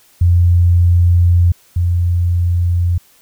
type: tone pair in turn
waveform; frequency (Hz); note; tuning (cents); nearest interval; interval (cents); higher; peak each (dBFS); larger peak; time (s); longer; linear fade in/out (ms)
sine; 87.31 / 87.31; F2 / F2; 0 / 0; unison; 0; neither; -7 / -11; first; 0.21-1.52 / 1.76-2.98; first; 5
effects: white hiss -50 dBFS RMS until 3.21 s